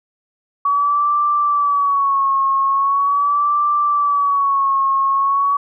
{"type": "tone with vibrato", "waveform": "sine", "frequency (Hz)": 1130, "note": "C#6", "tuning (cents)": 33, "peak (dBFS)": -13, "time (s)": [0.65, 5.57], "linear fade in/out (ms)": 5, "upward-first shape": "sine", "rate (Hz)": 0.41, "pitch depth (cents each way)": 68, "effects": []}